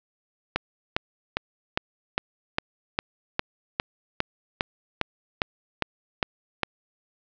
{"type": "click train", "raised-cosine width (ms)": 0.3, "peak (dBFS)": -6, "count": 16, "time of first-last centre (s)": [0.56, 6.633], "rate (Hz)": 2.47, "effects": ["low-pass 5000 Hz 12 dB/octave"]}